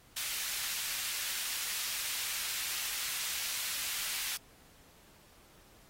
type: high-pass noise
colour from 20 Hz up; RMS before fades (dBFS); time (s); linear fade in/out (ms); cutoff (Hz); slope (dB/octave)
pink; -37; 0.16-4.37; 10; 2200; 12
effects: pink hiss -61 dBFS RMS until 5.89 s + AAC 48 kbps